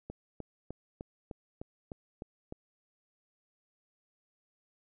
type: click train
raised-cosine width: 2 ms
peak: -27 dBFS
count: 9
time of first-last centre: 0.1-2.524 s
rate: 3.3 Hz
effects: none